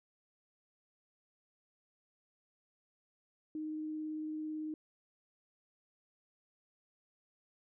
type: tone with vibrato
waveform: sine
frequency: 309.4 Hz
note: D#4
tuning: 10 cents flat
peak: -37 dBFS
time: 3.55-4.74 s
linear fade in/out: 2 ms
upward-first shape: triangle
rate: 18 Hz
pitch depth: 10 cents each way
effects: none